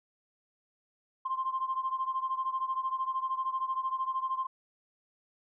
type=beating tone pair; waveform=sine; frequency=1047 / 1060 Hz; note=C6 / C6; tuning=+1 / +22 cents; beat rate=13 Hz; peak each=-31 / -34 dBFS; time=1.25-4.47 s; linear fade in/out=10 ms; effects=tanh soft clip ceiling -22 dBFS